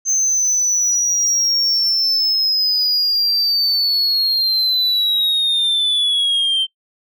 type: linear sweep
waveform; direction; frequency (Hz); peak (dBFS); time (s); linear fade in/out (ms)
sine; down; 6272 to 3115; -11; 0.05-6.67; 50
effects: noise-tail reverb RT60 0.1 s tail -23 dB re dry + tanh soft clip ceiling -13 dBFS